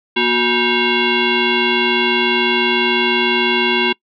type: tone with frequency modulation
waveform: sine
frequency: 1568 Hz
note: G6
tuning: in tune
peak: -12 dBFS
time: 0.16-3.93 s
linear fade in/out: 10 ms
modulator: 602 Hz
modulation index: 3
effects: noise-tail reverb RT60 0.1 s tail -25 dB re dry